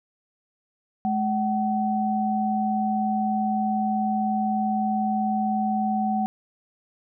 sine tone pair together, 212.8 / 756 Hz, G#3 / F#5, +42 / +37 cents, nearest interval octave + minor seventh, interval 2195 cents, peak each -24 / -24 dBFS, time 1.05-6.26 s, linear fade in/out 0 ms, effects none

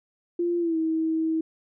sine tone with pitch glide, 346.1 to 321.1 Hz, F4 to E4, -16 to -45 cents, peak -22 dBFS, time 0.39-1.41 s, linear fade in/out 5 ms, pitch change -129 cents, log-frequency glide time 0.59-0.77 s, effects none

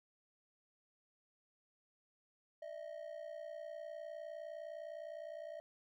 triangle ring-modulated tone, 626 Hz, D#5, 10 cents sharp, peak -40 dBFS, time 2.62-5.6 s, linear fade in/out 0 ms, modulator 29.9 Hz, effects none

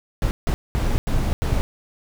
brown noise bursts at uneven times, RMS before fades -20 dBFS, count 5, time 0.22-0.31 / 0.47-0.54 / 0.75-0.98 / 1.07-1.33 / 1.42-1.61 s, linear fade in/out 0 ms, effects none

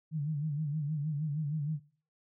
sine tone with vibrato, 150 Hz, D3, 37 cents sharp, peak -30 dBFS, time 0.11-1.8 s, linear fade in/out 50 ms, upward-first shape sine, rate 6.4 Hz, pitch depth 100 cents each way, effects noise-tail reverb RT60 0.4 s tail -17 dB re dry

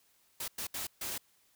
white noise bursts at uneven times, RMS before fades -38 dBFS, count 4, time 0.4-0.48 / 0.58-0.67 / 0.74-0.87 / 1.01-1.18 s, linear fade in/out 5 ms, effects white hiss -69 dBFS RMS until 1.55 s

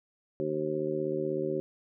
harmonic tone, 76.3 Hz, D#2, 33 cents flat, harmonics 2 / 3 / 4 / 5 / 6 / 7, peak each -39 / -41 / -36 / -31 / -44 / -35 dBFS, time 0.4-1.6 s, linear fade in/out 0 ms, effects none

